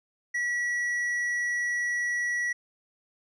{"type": "tone with tanh clipping", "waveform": "sine", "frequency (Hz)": 1935, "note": "B6", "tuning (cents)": -36, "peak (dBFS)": -27, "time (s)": [0.34, 2.53], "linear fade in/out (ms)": 10, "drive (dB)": 6, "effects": []}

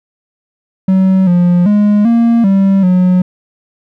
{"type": "tone with pitch steps", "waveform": "triangle", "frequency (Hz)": [189.2, 176.2, 207.4, 232.7, 194.7, 182.1], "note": ["F#3", "F3", "G#3", "A#3", "G3", "F#3"], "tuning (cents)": [39, 16, -2, -3, -12, -27], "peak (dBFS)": -4, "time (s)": [0.88, 3.22], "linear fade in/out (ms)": 5, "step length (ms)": 390, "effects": []}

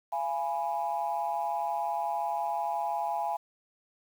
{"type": "chord", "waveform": "sine", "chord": "F diminished", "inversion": "none", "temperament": "equal with one note detuned", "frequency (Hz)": [684.9, 830.6, 987.8], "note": ["F5", "Ab5", "Cb6"], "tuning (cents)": [-34, 0, 0], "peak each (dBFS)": [-33, -30, -36], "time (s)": [0.12, 3.37], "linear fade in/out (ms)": 10, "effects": ["tanh soft clip ceiling -20 dBFS", "9-bit"]}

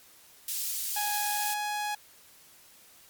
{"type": "high-pass noise", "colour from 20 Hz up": "white", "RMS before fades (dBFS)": -33, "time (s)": [0.48, 1.54], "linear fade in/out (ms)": 2, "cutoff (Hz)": 4300, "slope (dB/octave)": 12}
{"type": "tone with pitch glide", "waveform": "sawtooth", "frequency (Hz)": [830, 835.3], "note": ["G#5", "G#5"], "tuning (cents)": [-1, 10], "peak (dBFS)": -26, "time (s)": [0.96, 1.95], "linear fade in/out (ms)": 5, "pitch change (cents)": 11, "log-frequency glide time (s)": [1.31, 1.51]}
{"effects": ["white hiss -56 dBFS RMS until 3.09 s", "MP3 96 kbps"]}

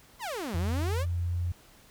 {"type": "exponential two-way sweep", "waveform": "sawtooth", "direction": "down then up", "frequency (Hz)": [1100, 160.3, 612], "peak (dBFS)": -29, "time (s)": [0.19, 1.06], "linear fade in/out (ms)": 50, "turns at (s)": 0.57}
{"type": "tone with pitch glide", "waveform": "sine", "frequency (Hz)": [85.7, 87.55], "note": ["F2", "F2"], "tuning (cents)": [-32, 5], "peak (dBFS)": -27, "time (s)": [0.54, 1.52], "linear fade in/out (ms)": 5, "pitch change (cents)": 37, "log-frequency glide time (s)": [0.75, 1.41]}
{"effects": ["pink hiss -57 dBFS RMS until 1.9 s"]}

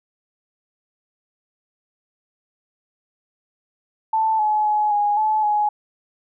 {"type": "tone with pitch steps", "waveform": "sine", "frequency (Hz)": [882, 851, 845, 826, 862, 838], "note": ["A5", "G#5", "G#5", "G#5", "A5", "G#5"], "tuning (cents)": [4, 42, 30, -10, -36, 15], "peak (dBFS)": -16, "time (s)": [4.13, 5.69], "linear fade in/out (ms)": 5, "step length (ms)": 260, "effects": []}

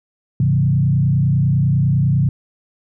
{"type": "tone with frequency modulation", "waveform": "sine", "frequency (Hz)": 136.2, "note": "C#3", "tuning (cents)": -30, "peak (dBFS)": -12, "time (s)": [0.4, 2.29], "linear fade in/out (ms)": 2, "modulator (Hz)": 30, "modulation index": 1.1, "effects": []}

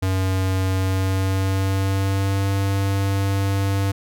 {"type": "tone with pitch glide", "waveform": "square", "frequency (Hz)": [94.5, 98.12], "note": ["F#2", "G2"], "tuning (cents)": [37, 2], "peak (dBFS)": -19, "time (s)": [0.02, 3.92], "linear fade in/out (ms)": 10, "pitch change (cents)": 65, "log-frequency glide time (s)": [0.76, 2.49], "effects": []}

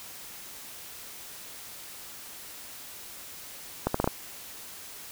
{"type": "accelerating click train", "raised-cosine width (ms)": 1, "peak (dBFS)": -10, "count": 5, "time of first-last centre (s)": [3.87, 4.075], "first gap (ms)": 74, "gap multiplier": 0.76, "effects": ["white hiss -44 dBFS RMS until 5.11 s"]}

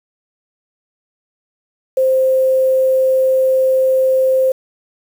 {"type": "tone with quantisation", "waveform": "sine", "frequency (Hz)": 523.3, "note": "C5", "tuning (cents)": 0, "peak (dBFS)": -10, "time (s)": [1.97, 4.52], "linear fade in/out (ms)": 5, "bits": 6, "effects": []}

